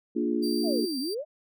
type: chord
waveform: sine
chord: Bb dominant seventh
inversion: none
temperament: equal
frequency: 233.1 / 293.7 / 349.2 / 415.3 Hz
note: Bb3 / D4 / F4 / Ab4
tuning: 0 / 0 / 0 / 0 cents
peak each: -29 / -29 / -29 / -34 dBFS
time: 0.15-0.86 s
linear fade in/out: 20 ms
type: tone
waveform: 40% pulse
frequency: 4699 Hz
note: D8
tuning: in tune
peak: -33 dBFS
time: 0.42-1.15 s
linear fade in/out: 20 ms
type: exponential two-way sweep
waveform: sine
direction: down then up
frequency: 740 to 246.9 to 650 Hz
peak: -29 dBFS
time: 0.63-1.25 s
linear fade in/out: 50 ms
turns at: 0.99 s
effects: none